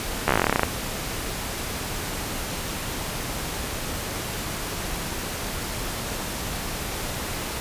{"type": "slowing click train", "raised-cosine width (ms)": 0.5, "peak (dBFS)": -3, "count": 16, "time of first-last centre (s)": [0.28, 0.633], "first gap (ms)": 13, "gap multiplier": 1.08, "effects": ["pink hiss -30 dBFS RMS until 7.6 s", "resampled to 32000 Hz"]}